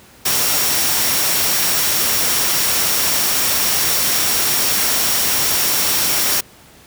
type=tone in noise; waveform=sine; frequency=5588 Hz; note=F8; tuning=in tune; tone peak=-24 dBFS; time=0.25-6.41 s; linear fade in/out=10 ms; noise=white; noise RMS=-17 dBFS; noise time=0.25-6.41 s; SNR=-10 dB; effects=pink hiss -45 dBFS RMS until 6.86 s + high-pass 60 Hz 12 dB/octave